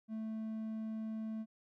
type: tone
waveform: triangle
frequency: 220 Hz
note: A3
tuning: in tune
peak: -36 dBFS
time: 0.08-1.46 s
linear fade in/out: 50 ms
effects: none

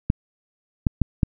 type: clicks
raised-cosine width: 5 ms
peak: -5 dBFS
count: 4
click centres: 0.101 / 0.868 / 1.017 / 1.232 s
effects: none

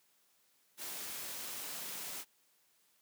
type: noise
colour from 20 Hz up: white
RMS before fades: -43 dBFS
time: 0.77-2.25 s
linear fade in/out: 50 ms
effects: white hiss -72 dBFS RMS until 3.01 s + high-pass 150 Hz 12 dB/octave

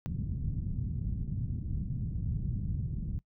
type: low-pass noise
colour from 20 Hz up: white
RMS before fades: -34 dBFS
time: 0.06-3.19 s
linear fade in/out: 0 ms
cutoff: 160 Hz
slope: 24 dB/octave
effects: noise-tail reverb RT60 0.1 s tail -21 dB re dry

